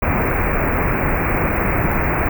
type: band-stop noise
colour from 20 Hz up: pink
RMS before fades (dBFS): -18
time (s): 0.02-2.29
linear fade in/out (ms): 5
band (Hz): 2500 to 16000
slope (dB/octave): 96
effects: none